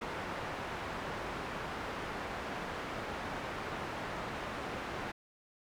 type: low-pass noise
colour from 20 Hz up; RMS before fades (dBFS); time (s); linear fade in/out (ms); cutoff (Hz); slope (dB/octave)
white; -40; 0.01-5.12; 10; 1400; 12
effects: none